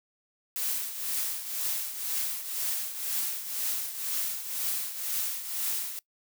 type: noise with tremolo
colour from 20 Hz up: blue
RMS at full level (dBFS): -29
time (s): 0.56-5.99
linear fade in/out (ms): 0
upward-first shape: triangle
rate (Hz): 2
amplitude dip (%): 70
effects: noise-tail reverb RT60 0.1 s tail -22 dB re dry